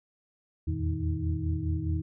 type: tone cluster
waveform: sine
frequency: 80.2 / 85 / 115.1 / 156.7 / 316.4 Hz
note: E2 / F2 / A#2 / D#3 / D#4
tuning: -47 / -46 / -22 / +13 / +29 cents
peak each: -33 / -30 / -37 / -35 / -36 dBFS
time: 0.67-2.02 s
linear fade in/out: 10 ms
effects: none